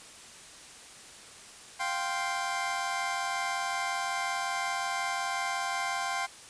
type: chord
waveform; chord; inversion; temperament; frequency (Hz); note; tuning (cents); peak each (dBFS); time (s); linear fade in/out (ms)
25% pulse; F suspended second; none; equal; 698.5 / 784 / 1046.5; F5 / G5 / C6; 0 / 0 / 0; -33 / -30 / -30; 1.79-6.27; 20
effects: white hiss -49 dBFS RMS until 6.49 s + resampled to 22050 Hz